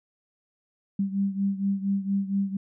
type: beating tone pair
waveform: sine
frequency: 196 / 200.3 Hz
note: G3 / G3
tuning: 0 / +38 cents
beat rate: 4.3 Hz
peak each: -25 / -29 dBFS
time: 0.99-2.57 s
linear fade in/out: 5 ms
effects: none